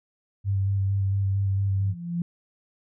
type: tone with vibrato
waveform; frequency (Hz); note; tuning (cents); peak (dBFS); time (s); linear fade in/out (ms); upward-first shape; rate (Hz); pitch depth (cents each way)
sine; 98; G2; 0; -21; 0.44-1.95; 50; square; 4.4; 15
type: tone with exponential growth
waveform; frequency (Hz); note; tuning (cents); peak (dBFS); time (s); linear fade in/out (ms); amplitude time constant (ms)
sine; 172.1; F3; -25; -22; 1.48-2.22; 2; 160
effects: none